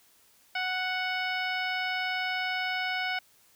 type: harmonic tone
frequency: 740 Hz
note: F#5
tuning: in tune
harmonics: 1 / 2 / 3 / 4 / 5 / 6 / 7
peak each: -34 / -33 / -33 / -38 / -44 / -47 / -42 dBFS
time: 0.55-3.19 s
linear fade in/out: 5 ms
effects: white hiss -62 dBFS RMS until 3.55 s